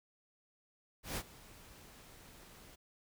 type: noise with ADSR envelope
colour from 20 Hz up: pink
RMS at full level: -37 dBFS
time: 1.03-2.76 s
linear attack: 140 ms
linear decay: 56 ms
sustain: -20 dB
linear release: 14 ms
effects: none